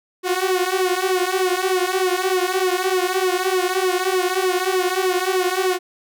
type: tone with flanger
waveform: sawtooth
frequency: 370 Hz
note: F#4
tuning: in tune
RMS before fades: -20 dBFS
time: 0.23-5.79 s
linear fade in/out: 50 ms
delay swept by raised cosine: 1.4 to 5.8 ms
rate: 3.3 Hz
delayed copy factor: -0.9
effects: none